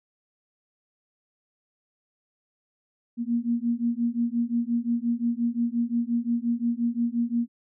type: beating tone pair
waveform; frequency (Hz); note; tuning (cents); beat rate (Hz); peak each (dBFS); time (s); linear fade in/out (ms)
sine; 233.1 / 238.8; A#3 / A#3; 0 / +42; 5.7; -26; 3.17-7.48; 50
effects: none